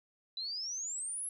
sine exponential sweep, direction up, 3951 to 11175 Hz, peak -36 dBFS, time 0.37-1.29 s, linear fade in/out 2 ms, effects 12-bit

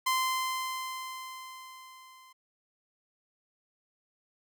sawtooth tone with level ramp, 1037 Hz, C6, 16 cents flat, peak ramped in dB -21 to -50 dBFS, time 0.06-2.33 s, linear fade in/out 10 ms, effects none

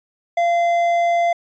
triangle tone with hard clipping, 688 Hz, F5, 26 cents flat, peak -16 dBFS, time 0.37-1.33 s, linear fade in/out 5 ms, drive 10 dB, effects resampled to 16000 Hz

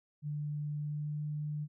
sine tone with pitch glide, 148.2 to 149.66 Hz, D3 to D3, +16 to +33 cents, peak -34 dBFS, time 0.22-1.68 s, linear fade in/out 50 ms, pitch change +17 cents, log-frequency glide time 0.77-1.21 s, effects none

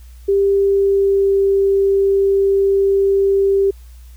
sine tone with pitch glide, 396.1 to 393.1 Hz, G4 to G4, +18 to +5 cents, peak -11 dBFS, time 0.28-3.71 s, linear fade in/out 10 ms, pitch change -13 cents, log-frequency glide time 0.49-1.38 s, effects added 60 Hz sine -36 dBFS peak until 4.16 s + white hiss -53 dBFS RMS until 4.16 s

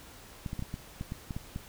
clicks, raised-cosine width 5 ms, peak -23 dBFS, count 10, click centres 0.462 / 0.531 / 0.593 / 0.624 / 0.741 / 1.011 / 1.121 / 1.308 / 1.365 / 1.561 s, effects pink hiss -51 dBFS RMS until 1.68 s

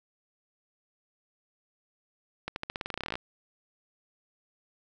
accelerating click train, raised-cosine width 0.3 ms, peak -17 dBFS, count 18, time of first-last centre 2.48-3.155 s, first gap 81 ms, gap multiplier 0.9, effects none

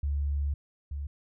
sine tone pair in turn, 71.4 / 71.4 Hz, D2 / D2, -48 / -48 cents, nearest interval unison, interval 0 cents, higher neither, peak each -26 / -32 dBFS, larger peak first, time 0.03-0.54 / 0.91-1.07 s, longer first, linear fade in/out 5 ms, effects none

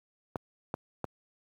clicks, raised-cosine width 1 ms, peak -18 dBFS, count 3, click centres 0.358 / 0.741 / 1.043 s, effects high-pass 80 Hz 12 dB/octave + 9-bit

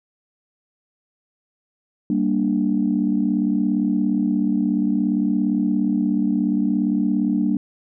sine chord, G minor, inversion none, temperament equal, 196 / 233.1 / 293.7 Hz, G3 / Bb3 / D4, 0 / 0 / 0 cents, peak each -21 dBFS, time 2.1-7.57 s, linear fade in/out 2 ms, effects tanh soft clip ceiling -8 dBFS

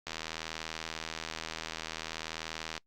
click train, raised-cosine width 0.2 ms, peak -19 dBFS, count 219, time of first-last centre 0.07-2.778 s, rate 80.5 Hz, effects noise-tail reverb RT60 0.1 s tail -25 dB re dry + Opus 48 kbps

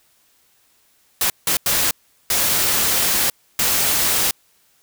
white noise bursts at uneven times, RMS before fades -18 dBFS, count 5, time 1.21-1.3 / 1.47-1.57 / 1.66-1.91 / 2.3-3.3 / 3.59-4.31 s, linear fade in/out 2 ms, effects white hiss -59 dBFS RMS until 4.82 s

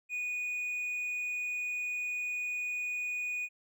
triangle tone, 2468 Hz, D#7, 15 cents flat, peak -31 dBFS, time 0.09-3.49 s, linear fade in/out 50 ms, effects none

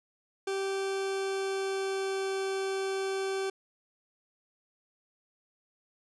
40% pulse tone with pitch glide, 389.1 to 386.6 Hz, G4 to G4, -13 to -24 cents, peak -29 dBFS, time 0.47-3.5 s, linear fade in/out 5 ms, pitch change -11 cents, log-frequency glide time 0.7-2.35 s, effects resampled to 22050 Hz + 11-bit

